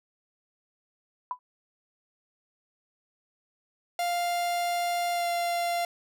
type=tone with exponential decay; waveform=sine; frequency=996 Hz; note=B5; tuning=14 cents sharp; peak=-24 dBFS; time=1.31-1.39 s; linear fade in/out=1 ms; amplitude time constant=16 ms
type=tone with pitch glide; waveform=45% pulse; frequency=698.5 to 692.5 Hz; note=F5 to F5; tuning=0 to -15 cents; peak=-26 dBFS; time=3.99-5.85 s; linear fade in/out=2 ms; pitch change=-15 cents; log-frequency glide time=5.12-5.27 s
effects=none